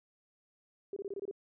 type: tone bursts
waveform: sine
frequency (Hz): 396.9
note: G4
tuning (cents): +22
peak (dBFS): -36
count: 7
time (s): 0.93-1.312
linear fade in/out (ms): 2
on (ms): 34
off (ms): 24
effects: none